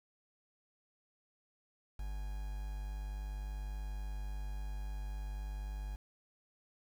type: tone with quantisation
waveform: triangle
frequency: 50.2 Hz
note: G1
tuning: 42 cents sharp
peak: -36 dBFS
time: 1.99-5.96 s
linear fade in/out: 5 ms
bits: 9
effects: none